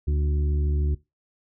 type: harmonic tone with a mistuned harmonic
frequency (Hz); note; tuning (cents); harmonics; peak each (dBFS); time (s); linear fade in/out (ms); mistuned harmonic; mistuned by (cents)
73.42; D2; 0; 1 / 2 / 3 / 4 / 5; -21 / -31 / -41 / -40 / -37; 0.07-0.95; 10; 3; +50
effects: noise-tail reverb RT60 0.2 s tail -18 dB re dry